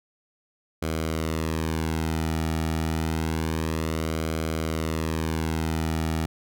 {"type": "tone with flanger", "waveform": "sawtooth", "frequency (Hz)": 80, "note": "D#2", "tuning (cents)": 49, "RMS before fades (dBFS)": -27, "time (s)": [0.82, 6.26], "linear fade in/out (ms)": 5, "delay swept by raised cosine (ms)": [1.1, 1.93], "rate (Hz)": 0.28, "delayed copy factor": -0.55, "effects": []}